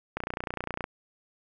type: click train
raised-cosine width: 0.5 ms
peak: -16 dBFS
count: 21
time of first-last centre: 0.17-0.841 s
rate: 29.8 Hz
effects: none